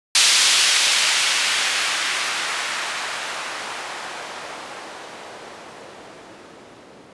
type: noise with low-pass filter sweep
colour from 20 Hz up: violet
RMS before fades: -23 dBFS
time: 0.15-7.13 s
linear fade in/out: 2 ms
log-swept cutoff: 3900 to 300 Hz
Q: 0.82
effects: resampled to 24000 Hz